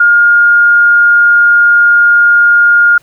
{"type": "tone", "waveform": "sine", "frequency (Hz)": 1418, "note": "F6", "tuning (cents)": 26, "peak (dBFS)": -3, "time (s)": [0, 2.98], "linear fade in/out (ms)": 5, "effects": ["pink hiss -48 dBFS RMS until 3.02 s"]}